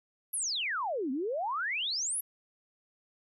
sine exponential two-way sweep, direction down then up, 11840 to 246.9 to 11840 Hz, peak -30 dBFS, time 0.33-2.21 s, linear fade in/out 10 ms, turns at 1.11 s, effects none

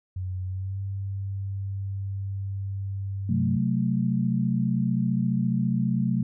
sine tone with pitch glide, 92.5 to 98 Hz, F#2 to G2, 0 to 0 cents, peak -28 dBFS, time 0.16-3.57 s, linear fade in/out 5 ms, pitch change +100 cents, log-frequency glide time 0.45-0.8 s
sine chord, F# diminished, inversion second, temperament equal, 130.81 / 185 / 220 Hz, C3 / F#3 / A3, 0 / 0 / 0 cents, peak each -26 dBFS, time 3.29-6.23 s, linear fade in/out 5 ms
effects none

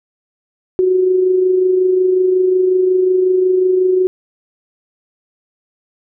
sine tone with amplitude modulation, 370 Hz, F#4, in tune, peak -8 dBFS, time 0.79-4.07 s, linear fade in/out 0 ms, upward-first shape sine, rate 25.5 Hz, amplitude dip 40%, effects none

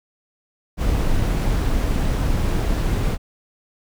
brown noise with amplitude modulation, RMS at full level -18 dBFS, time 0.77-3.18 s, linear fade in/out 50 ms, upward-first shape sine, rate 232 Hz, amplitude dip 30%, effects none

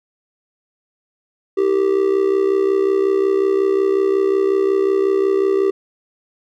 triangle tone with amplitude modulation, 390 Hz, G4, 9 cents flat, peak -8 dBFS, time 1.57-5.71 s, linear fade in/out 10 ms, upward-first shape sine, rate 65.5 Hz, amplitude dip 75%, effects none

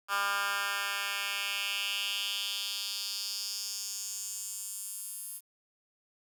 10% pulse tone with high-pass filter sweep, 200 Hz, G3, 35 cents sharp, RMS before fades -35 dBFS, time 0.08-5.41 s, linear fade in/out 50 ms, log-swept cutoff 1300 to 11000 Hz, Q 2.7, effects 9-bit

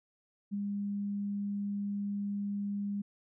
sine tone with ADSR envelope, 202.3 Hz, G#3, 45 cents flat, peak -30 dBFS, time 0.51-3.02 s, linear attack 30 ms, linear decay 9 ms, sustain -2 dB, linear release 9 ms, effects none

